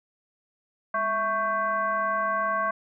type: tone with frequency modulation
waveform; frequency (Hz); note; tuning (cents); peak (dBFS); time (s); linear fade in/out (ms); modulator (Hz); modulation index
sine; 1108.7; C#6; 0; -23; 0.94-2.71; 5; 452; 1
effects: none